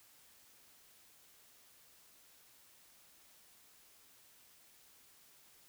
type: silence
effects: white hiss -64 dBFS RMS until 5.68 s